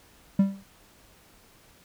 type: tone with exponential decay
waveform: triangle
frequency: 196 Hz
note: G3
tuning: in tune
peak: -12 dBFS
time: 0.39-0.64 s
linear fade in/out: 5 ms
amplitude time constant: 54 ms
effects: pink hiss -57 dBFS RMS until 1.84 s